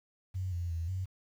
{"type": "tone with pitch steps", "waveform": "sine", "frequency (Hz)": [93.2, 86.7, 83, 93.5], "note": ["F#2", "F2", "E2", "F#2"], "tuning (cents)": [13, -12, 12, 19], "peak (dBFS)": -32, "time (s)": [0.34, 1.06], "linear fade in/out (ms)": 20, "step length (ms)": 180, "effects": ["10-bit"]}